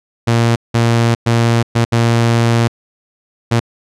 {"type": "tone bursts at uneven times", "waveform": "sawtooth", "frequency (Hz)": 116.54, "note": "A#2", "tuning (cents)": 0, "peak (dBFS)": -6, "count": 6, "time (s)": [[0.27, 0.56], [0.74, 1.15], [1.26, 1.63], [1.75, 1.85], [1.92, 2.68], [3.51, 3.6]], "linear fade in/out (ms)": 10, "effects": ["low-pass 8000 Hz 12 dB/octave"]}